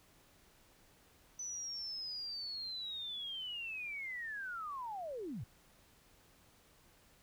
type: linear sweep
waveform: sine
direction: down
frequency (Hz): 6030 to 87.31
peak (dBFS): -40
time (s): 1.39-5.44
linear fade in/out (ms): 5
effects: pink hiss -66 dBFS RMS until 7.22 s